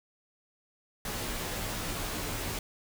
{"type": "noise with comb filter", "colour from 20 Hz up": "pink", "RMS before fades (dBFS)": -35, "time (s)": [1.05, 2.59], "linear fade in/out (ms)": 2, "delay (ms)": 15, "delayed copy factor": -0.7, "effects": []}